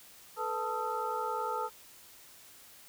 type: tone cluster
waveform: sine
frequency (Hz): 435.3 / 492.8 / 882 / 1261 / 1352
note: A4 / B4 / A5 / D#6 / E6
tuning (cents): -19 / -4 / +4 / +23 / +43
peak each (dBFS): -40 / -39 / -35 / -38 / -40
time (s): 0.36-1.7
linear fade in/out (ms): 50
effects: white hiss -55 dBFS RMS until 2.88 s